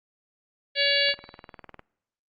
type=harmonic tone; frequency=565 Hz; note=C#5; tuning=33 cents sharp; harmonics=1 / 3 / 4 / 5 / 6 / 7 / 8; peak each=-28 / -28 / -28 / -28 / -28 / -28 / -28 dBFS; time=0.75-1.15 s; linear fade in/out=50 ms
type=click train; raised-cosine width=0.5 ms; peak=-27 dBFS; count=15; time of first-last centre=1.09-1.794 s; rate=19.9 Hz
effects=noise-tail reverb RT60 0.8 s tail -23 dB re dry + Opus 48 kbps